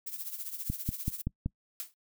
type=noise with tremolo; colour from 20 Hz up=violet; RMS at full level=-36 dBFS; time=0.06-1.22 s; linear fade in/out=10 ms; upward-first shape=triangle; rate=15 Hz; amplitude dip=80%
type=click train; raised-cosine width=5 ms; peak=-18 dBFS; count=5; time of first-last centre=0.7-1.46 s; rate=5.26 Hz
type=noise with exponential decay; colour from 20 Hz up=blue; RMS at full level=-34 dBFS; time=1.8-1.94 s; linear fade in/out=0 ms; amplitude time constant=29 ms
effects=noise-tail reverb RT60 0.1 s tail -25 dB re dry